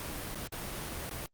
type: noise with dropouts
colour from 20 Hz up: pink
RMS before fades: -39 dBFS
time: 0-1.26 s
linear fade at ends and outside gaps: 0 ms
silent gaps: 0.347-0.356 / 0.473-0.523 / 1.095-1.111 s
effects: Opus 32 kbps